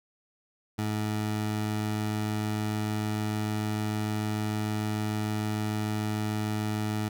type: tone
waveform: 20% pulse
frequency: 106.7 Hz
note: G#2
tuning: 47 cents sharp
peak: -23 dBFS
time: 0.78-7.09 s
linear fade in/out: 10 ms
effects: none